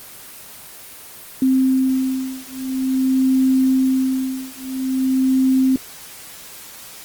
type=beating tone pair; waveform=sine; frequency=261.6 / 262.08 Hz; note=C4 / C4; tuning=0 / +3 cents; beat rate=0.48 Hz; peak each=-18 dBFS; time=1.42-5.76 s; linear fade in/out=2 ms; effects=white hiss -38 dBFS RMS until 7.04 s + Opus 24 kbps